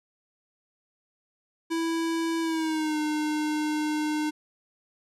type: tone with pitch glide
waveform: square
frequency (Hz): 329.6 to 304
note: E4 to D#4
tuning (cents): 0 to -40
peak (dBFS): -26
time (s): 1.7-4.31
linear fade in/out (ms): 20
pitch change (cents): -140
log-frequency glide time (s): 2.41-2.98
effects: low-pass 10000 Hz 12 dB/octave